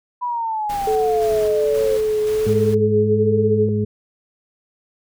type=exponential sweep; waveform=sine; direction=down; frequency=992 to 523.3 Hz; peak=-20 dBFS; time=0.21-1.98 s; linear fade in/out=20 ms
type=noise with tremolo; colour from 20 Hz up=pink; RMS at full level=-34 dBFS; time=0.69-2.75 s; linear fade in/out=10 ms; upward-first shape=square; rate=1.9 Hz; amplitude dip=35%
type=tone with vibrato; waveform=sine; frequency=432.8 Hz; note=A4; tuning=29 cents flat; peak=-16 dBFS; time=0.87-3.69 s; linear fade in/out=5 ms; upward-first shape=triangle; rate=1.3 Hz; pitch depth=30 cents each way
type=harmonic tone; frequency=105.3 Hz; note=G#2; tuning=24 cents sharp; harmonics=1 / 2 / 4; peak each=-20 / -21 / -23 dBFS; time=2.46-3.85 s; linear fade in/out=10 ms
effects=none